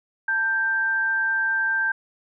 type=tone pair together; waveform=sine; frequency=893 / 1573.8 Hz; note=A5 / G6; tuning=+25 / +6 cents; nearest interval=minor seventh; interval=981 cents; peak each=-32 / -20 dBFS; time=0.28-1.92 s; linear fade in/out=5 ms; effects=none